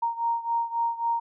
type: beating tone pair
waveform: sine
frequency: 929 / 932.7 Hz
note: A#5 / A#5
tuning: -6 / +1 cents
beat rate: 3.7 Hz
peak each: -26 / -29 dBFS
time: 0.02-1.2 s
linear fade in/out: 10 ms
effects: none